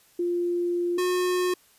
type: tone pair in turn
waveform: sine / square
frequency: 349.2 / 361.9 Hz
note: F4 / F#4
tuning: 0 / -38 cents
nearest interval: minor second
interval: 62 cents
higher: second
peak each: -23 dBFS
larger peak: neither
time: 0.19-0.98 / 0.98-1.54 s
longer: first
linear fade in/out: 5 ms
effects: white hiss -59 dBFS RMS until 1.78 s + resampled to 32000 Hz